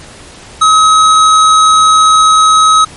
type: tone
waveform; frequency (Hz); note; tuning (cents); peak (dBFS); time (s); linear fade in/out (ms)
square; 1275; D#6; +42; -4; 0.61-2.85; 10
effects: pink hiss -33 dBFS RMS until 2.96 s + MP3 48 kbps